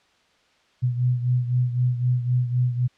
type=beating tone pair; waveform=sine; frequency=123.47 / 127.37 Hz; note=B2 / C3; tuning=0 / -46 cents; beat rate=3.9 Hz; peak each=-20 / -26 dBFS; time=0.82-2.88 s; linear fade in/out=20 ms; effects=white hiss -61 dBFS RMS until 2.97 s + low-pass 4000 Hz 12 dB/octave